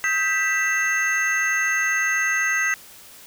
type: tone cluster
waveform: sine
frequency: 1272 / 1577 / 1972 / 2666 / 6380 Hz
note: D#6 / G6 / B6 / E7 / G8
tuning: +38 / +10 / -3 / +19 / +30 cents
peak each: -30 / -25 / -21 / -30 / -30 dBFS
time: 0.04-2.74 s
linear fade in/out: 0 ms
effects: white hiss -45 dBFS RMS until 3.26 s